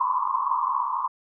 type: band-pass noise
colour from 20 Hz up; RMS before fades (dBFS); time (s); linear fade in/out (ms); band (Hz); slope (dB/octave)
pink; -25; 0-1.08; 10; 970 to 1100; 96
effects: none